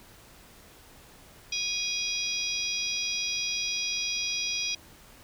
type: harmonic tone with a mistuned harmonic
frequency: 822 Hz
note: G#5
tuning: 18 cents flat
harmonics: 3 / 4 / 5 / 6 / 7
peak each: -33 / -35 / -38 / -34 / -34 dBFS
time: 1.52-4.75 s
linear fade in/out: 5 ms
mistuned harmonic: 5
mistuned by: -91 cents
effects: pink hiss -53 dBFS RMS until 5.23 s